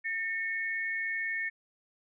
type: tone pair together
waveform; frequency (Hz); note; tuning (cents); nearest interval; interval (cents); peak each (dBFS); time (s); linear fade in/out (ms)
sine; 1809.1 / 2204; A6 / C#7; +48 / -11; minor third; 341; -32 / -35; 0.04-1.5; 20
effects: none